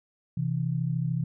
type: tone pair together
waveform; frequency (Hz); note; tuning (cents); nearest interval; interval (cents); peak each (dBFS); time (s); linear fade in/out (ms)
sine; 130 / 163.59; C3 / E3; -11 / -13; major third; 398; -28; 0.37-1.24; 5
effects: none